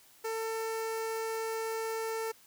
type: tone with notch filter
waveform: sawtooth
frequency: 447.3 Hz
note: A4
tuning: 28 cents sharp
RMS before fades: -35 dBFS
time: 0.24-2.32 s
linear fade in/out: 10 ms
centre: 3400 Hz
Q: 1.8
effects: white hiss -60 dBFS RMS until 2.46 s